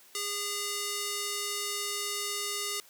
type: tone with band-pass filter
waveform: square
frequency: 408.1 Hz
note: G#4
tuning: 30 cents flat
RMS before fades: -34 dBFS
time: 0.15-2.8 s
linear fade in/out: 0 ms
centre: 7400 Hz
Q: 0.78
effects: white hiss -57 dBFS RMS until 2.89 s + high-pass 200 Hz 12 dB/octave